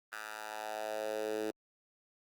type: tone with high-pass filter sweep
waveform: 10% pulse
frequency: 108 Hz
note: A2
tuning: 32 cents flat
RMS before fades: -39 dBFS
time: 0.12-1.51 s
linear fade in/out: 5 ms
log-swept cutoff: 1300 to 360 Hz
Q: 3.1
effects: Opus 32 kbps